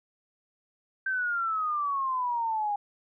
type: exponential sweep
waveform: sine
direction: down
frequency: 1568 to 810 Hz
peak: -26 dBFS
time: 1.06-2.76 s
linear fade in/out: 5 ms
effects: none